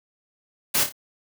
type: noise with echo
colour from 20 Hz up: white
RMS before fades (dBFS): -21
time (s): 0.74-0.84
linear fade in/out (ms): 10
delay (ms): 28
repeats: 3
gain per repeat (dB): -7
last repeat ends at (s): 0.924
effects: none